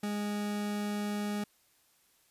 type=tone; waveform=40% pulse; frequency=206.9 Hz; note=G#3; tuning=6 cents flat; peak=-31 dBFS; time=0.03-1.44 s; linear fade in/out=5 ms; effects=white hiss -68 dBFS RMS until 2.3 s + resampled to 32000 Hz